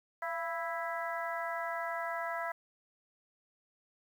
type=harmonic tone with a mistuned harmonic; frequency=329.6 Hz; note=E4; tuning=in tune; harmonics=2 / 3 / 4 / 5 / 6; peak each=-38 / -40 / -41 / -42 / -43 dBFS; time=0.22-2.52 s; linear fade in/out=5 ms; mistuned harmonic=2; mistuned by=+49 cents; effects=10-bit